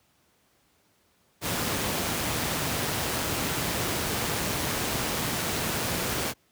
pink noise with amplitude modulation, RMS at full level -27 dBFS, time 1.41-6.34 s, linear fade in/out 50 ms, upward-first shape sine, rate 158 Hz, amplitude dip 25%, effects pink hiss -66 dBFS RMS until 6.51 s + high-pass 80 Hz 12 dB/octave

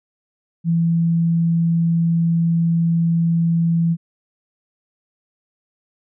sine tone, 167.1 Hz, E3, 24 cents sharp, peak -14 dBFS, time 0.64-3.97 s, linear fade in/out 50 ms, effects none

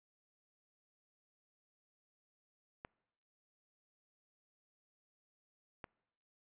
clicks, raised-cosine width 0.5 ms, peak -30 dBFS, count 2, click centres 2.849 / 5.842 s, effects noise-tail reverb RT60 1.0 s tail -26 dB re dry + resampled to 8000 Hz

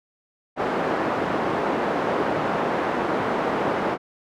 pink band-pass noise, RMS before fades -24 dBFS, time 0.56-3.98 s, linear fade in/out 50 ms, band 290 to 1200 Hz, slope 12 dB/octave, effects none

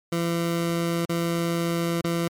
20% pulse tone with dropouts, 169.1 Hz, E3, 44 cents sharp, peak -18 dBFS, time 0.12-2.28 s, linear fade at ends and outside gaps 5 ms, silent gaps 1.055-1.093 / 2.012-2.042 s, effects MP3 96 kbps

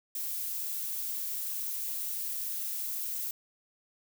violet noise, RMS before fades -35 dBFS, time 0.15-3.31 s, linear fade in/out 2 ms, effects none

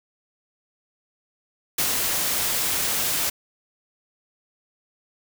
white noise with ADSR envelope, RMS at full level -22 dBFS, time 1.78-3.3 s, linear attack 7 ms, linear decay 130 ms, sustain -2 dB, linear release 9 ms, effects none

